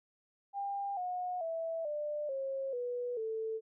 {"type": "tone with pitch steps", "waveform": "sine", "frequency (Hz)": [799, 724.3, 656.5, 595.1, 539.5, 489, 443.3], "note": ["G5", "F#5", "E5", "D5", "C#5", "B4", "A4"], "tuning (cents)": [33, -37, -7, 23, -47, -17, 13], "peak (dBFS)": -34, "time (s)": [0.53, 3.61], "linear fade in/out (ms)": 50, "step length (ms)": 440, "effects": []}